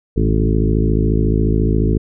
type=harmonic tone with a mistuned harmonic; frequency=54.2 Hz; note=A1; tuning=25 cents flat; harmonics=1 / 2 / 3 / 4 / 5 / 6 / 7 / 8; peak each=-16 / -19 / -21 / -22 / -23 / -24 / -24 / -25 dBFS; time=0.16-1.98 s; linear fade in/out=10 ms; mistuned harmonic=3; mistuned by=-54 cents; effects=none